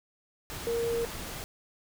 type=tone in noise; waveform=sine; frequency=466.2 Hz; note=A#4; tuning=in tune; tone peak=-27 dBFS; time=0.67-1.05 s; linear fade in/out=0 ms; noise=pink; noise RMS=-39 dBFS; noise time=0.5-1.44 s; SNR=+9 dB; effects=none